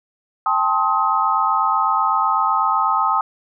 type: chord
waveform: sine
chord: A half-diminished seventh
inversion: third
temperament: just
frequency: 792 / 880 / 1056 / 1267.2 Hz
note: G5 / A5 / C6 / Eb6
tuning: +18 / 0 / +16 / +31 cents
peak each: -23 / -21 / -22 / -18 dBFS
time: 0.46-3.21 s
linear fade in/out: 2 ms
effects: none